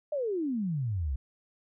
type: exponential sweep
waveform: sine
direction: down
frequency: 620 to 61.74 Hz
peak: -28 dBFS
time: 0.12-1.16 s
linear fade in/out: 5 ms
effects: none